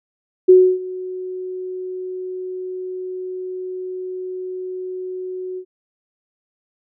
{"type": "tone with ADSR envelope", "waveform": "sine", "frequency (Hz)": 369.2, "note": "F#4", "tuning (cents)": -4, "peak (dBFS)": -4, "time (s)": [0.48, 5.65], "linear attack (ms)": 15, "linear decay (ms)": 290, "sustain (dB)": -21, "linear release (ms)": 73, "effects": []}